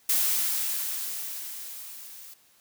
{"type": "noise with level ramp", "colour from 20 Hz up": "blue", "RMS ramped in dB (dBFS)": [-23, -46], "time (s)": [0.09, 2.34], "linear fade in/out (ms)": 5, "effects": ["white hiss -61 dBFS RMS until 2.6 s", "high-pass 60 Hz 12 dB/octave"]}